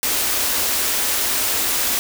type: band-stop noise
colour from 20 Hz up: white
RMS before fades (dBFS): -20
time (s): 0.03-1.99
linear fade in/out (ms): 0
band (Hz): 100 to 210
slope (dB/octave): 96
effects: none